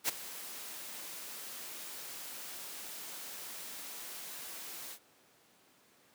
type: noise with ADSR envelope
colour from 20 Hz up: white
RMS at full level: -29 dBFS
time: 0.04-4.99 s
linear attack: 46 ms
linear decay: 15 ms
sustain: -16 dB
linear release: 73 ms
effects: pink hiss -65 dBFS RMS until 6.14 s + high-pass 200 Hz 12 dB/octave